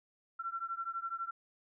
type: beating tone pair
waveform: sine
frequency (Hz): 1350 / 1362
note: E6 / F6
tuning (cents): +41 / -44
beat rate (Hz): 12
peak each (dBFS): -39 / -40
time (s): 0.39-1.31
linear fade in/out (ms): 10
effects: none